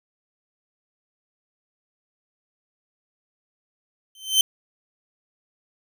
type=tone with exponential growth; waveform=sawtooth; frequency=3090 Hz; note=G7; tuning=26 cents flat; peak=-8 dBFS; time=4.15-4.41 s; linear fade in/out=2 ms; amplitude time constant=56 ms; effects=none